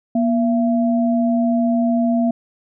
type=tone pair together; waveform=sine; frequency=238.7 / 674.4 Hz; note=A#3 / E5; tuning=+41 / +39 cents; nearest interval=octave + tritone; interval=1798 cents; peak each=-15 / -21 dBFS; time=0.15-2.31 s; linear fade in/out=5 ms; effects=none